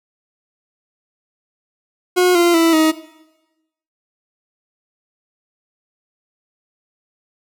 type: tone with pitch steps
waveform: 40% pulse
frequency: 361.4 / 345.5 / 330.3 / 315.7 Hz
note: F#4 / F4 / E4 / D#4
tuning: -41 / -19 / +4 / +25 cents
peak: -10 dBFS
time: 2.16-2.92 s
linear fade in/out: 20 ms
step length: 190 ms
effects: noise-tail reverb RT60 1.0 s tail -18 dB re dry